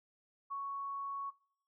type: tone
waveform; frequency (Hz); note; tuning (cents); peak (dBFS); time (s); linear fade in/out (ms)
sine; 1111; C#6; +4; -37; 0.5-1.31; 20
effects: noise-tail reverb RT60 0.6 s tail -22 dB re dry